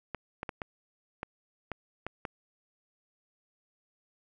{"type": "clicks", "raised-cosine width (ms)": 0.5, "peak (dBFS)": -20, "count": 8, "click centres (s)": [0.147, 0.431, 0.492, 0.618, 1.231, 1.717, 2.066, 2.252], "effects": []}